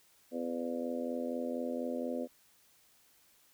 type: harmonic tone with a mistuned harmonic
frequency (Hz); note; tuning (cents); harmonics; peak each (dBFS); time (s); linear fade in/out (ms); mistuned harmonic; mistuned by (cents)
84.2; E2; +37; 3 / 4 / 5 / 6 / 7 / 8; -37 / -44 / -45 / -39 / -41 / -51; 0.31-2.28; 50; 8; +68
effects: white hiss -66 dBFS RMS until 3.53 s